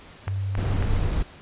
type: tone with pitch glide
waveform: sine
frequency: 97.4 to 95.78 Hz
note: G2 to G2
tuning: -11 to -40 cents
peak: -24 dBFS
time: 0.27-1.09 s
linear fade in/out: 5 ms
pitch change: -29 cents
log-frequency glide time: 0.53-0.69 s
type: click train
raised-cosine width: 0.5 ms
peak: -17 dBFS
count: 3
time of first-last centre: 0.28-0.825 s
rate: 3.67 Hz
type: noise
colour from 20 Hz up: brown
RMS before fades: -24 dBFS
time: 0.57-1.23 s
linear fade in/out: 10 ms
effects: pink hiss -47 dBFS RMS until 1.41 s + resampled to 8000 Hz